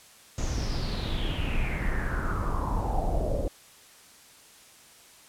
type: noise with low-pass filter sweep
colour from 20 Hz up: brown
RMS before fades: -28 dBFS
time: 0.38-3.48 s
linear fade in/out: 2 ms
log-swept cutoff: 6800 to 510 Hz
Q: 6.9
effects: white hiss -53 dBFS RMS until 5.28 s + low-pass 11000 Hz 12 dB/octave